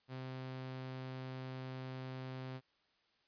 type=tone; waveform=sawtooth; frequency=130 Hz; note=C3; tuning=11 cents flat; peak=-39 dBFS; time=0.08-2.61 s; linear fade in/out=50 ms; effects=white hiss -75 dBFS RMS until 3.27 s + resampled to 11025 Hz